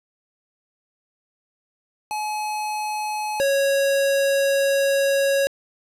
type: tone pair in turn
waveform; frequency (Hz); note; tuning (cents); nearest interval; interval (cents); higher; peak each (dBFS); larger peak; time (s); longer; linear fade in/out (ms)
square; 850 / 552.2; G#5 / C#5; +40 / -7; perfect fifth; 747; first; -25 / -18; second; 2.11-3.4 / 3.4-5.47; second; 0
effects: resampled to 32000 Hz + 9-bit